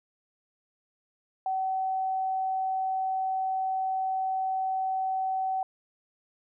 sine tone, 760 Hz, F#5, 46 cents sharp, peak -26 dBFS, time 1.46-5.63 s, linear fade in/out 2 ms, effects none

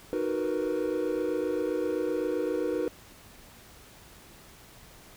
triangle chord, B major seventh, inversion first, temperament equal, 311.1 / 370 / 466.2 / 493.9 Hz, D#4 / F#4 / A#4 / B4, 0 / 0 / 0 / 0 cents, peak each -30 dBFS, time 0.13-2.88 s, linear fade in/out 0 ms, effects tanh soft clip ceiling -17 dBFS + pink hiss -52 dBFS RMS until 5.16 s

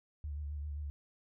sine tone with vibrato, 73.42 Hz, D2, in tune, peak -37 dBFS, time 0.24-0.9 s, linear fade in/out 0 ms, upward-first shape sine, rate 7.6 Hz, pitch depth 45 cents each way, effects none

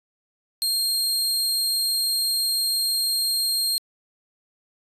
sawtooth tone, 4211 Hz, C8, 10 cents sharp, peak -18 dBFS, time 0.62-3.78 s, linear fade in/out 0 ms, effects resampled to 32000 Hz

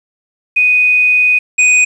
sine / square tone pair in turn, 2489 / 2489 Hz, D#7 / D#7, 0 / 0 cents, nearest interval unison, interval 0 cents, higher neither, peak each -7 dBFS, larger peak neither, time 0.56-1.39 / 1.58-1.85 s, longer first, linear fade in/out 10 ms, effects resampled to 24000 Hz + 7-bit

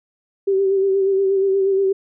sine tone with vibrato, 388.6 Hz, G4, 15 cents flat, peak -14 dBFS, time 0.47-1.93 s, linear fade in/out 10 ms, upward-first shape sine, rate 8.4 Hz, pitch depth 34 cents each way, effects none

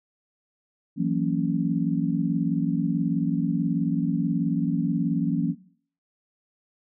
sine chord, F# dominant seventh, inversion third, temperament just, 166.5 / 185 / 231.2 / 277.5 Hz, E3 / F#3 / A#3 / C#4, +18 / 0 / -14 / +2 cents, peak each -27 dBFS, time 0.96-5.55 s, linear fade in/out 50 ms, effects noise-tail reverb RT60 0.5 s tail -17 dB re dry

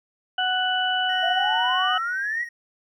harmonic tone, 742 Hz, F#5, 5 cents sharp, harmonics 1 / 2 / 4, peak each -25 / -25 / -25 dBFS, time 0.38-1.98 s, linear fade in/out 5 ms
triangle tone with pitch glide, 1864.7 to 1876.6 Hz, A#6 to A#6, 0 to +11 cents, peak -33 dBFS, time 1.09-2.49 s, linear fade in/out 5 ms, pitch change +11 cents, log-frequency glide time 1.95-2.1 s
sine exponential sweep, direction up, 663 to 1975.5 Hz, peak -24 dBFS, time 1.22-2.45 s, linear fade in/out 20 ms
effects none

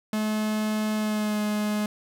45% pulse tone with pitch glide, 214.8 to 210.3 Hz, A3 to G#3, -41 to +22 cents, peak -24 dBFS, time 0.13-1.86 s, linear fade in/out 2 ms, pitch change -37 cents, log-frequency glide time 0.96-1.41 s, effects none

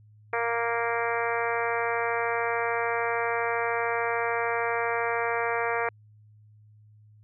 harmonic tone, 233.1 Hz, A#3, in tune, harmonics 2 / 3 / 4 / 5 / 6 / 7 / 8 / 9 / 10, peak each -30 / -32 / -33 / -34 / -35 / -35 / -36 / -37 / -37 dBFS, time 0.33-5.89 s, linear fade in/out 2 ms, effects added 106 Hz sine -52 dBFS peak until 7.23 s

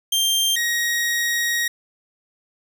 sawtooth tone pair in turn, 3172 / 1886.1 Hz, G7 / A#6, +20 / +20 cents, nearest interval major sixth, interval 900 cents, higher first, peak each -14 / -16 dBFS, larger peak first, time 0.12-0.56 / 0.56-1.68 s, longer second, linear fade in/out 5 ms, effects none

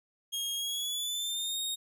sawtooth tone with pitch glide, 3258 to 3721 Hz, G#7 to A#7, -34 to -4 cents, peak -29 dBFS, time 0.32-1.76 s, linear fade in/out 20 ms, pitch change +230 cents, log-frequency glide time 0.55-1.6 s, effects none

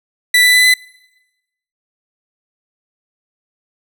30% pulse tone with pitch steps, 1975.5 / 1986.9 / 1998.5 / 2010 Hz, B6 / B6 / B6 / B6, 0 / +10 / +20 / +30 cents, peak -5 dBFS, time 0.34-0.74 s, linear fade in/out 5 ms, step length 100 ms, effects noise-tail reverb RT60 1.0 s tail -24 dB re dry

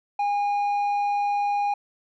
square tone with low-pass filter, 816 Hz, G#5, 31 cents flat, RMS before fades -24 dBFS, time 0.19-1.74 s, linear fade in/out 5 ms, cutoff 1700 Hz, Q 0.72, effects none

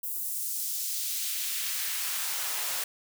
white noise with high-pass filter sweep, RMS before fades -32 dBFS, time 0.03-2.84 s, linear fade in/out 5 ms, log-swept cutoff 12000 to 520 Hz, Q 0.86, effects none

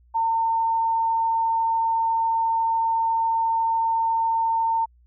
sine tone, 907 Hz, A#5, 48 cents flat, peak -19 dBFS, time 0.14-4.86 s, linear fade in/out 20 ms, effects added 60 Hz sine -53 dBFS peak until 5.06 s

